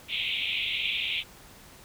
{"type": "band-pass noise", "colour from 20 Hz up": "pink", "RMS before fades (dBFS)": -30, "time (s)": [0.08, 1.24], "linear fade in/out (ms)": 50, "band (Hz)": [2200, 3700], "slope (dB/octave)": 96, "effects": ["pink hiss -51 dBFS RMS until 1.84 s"]}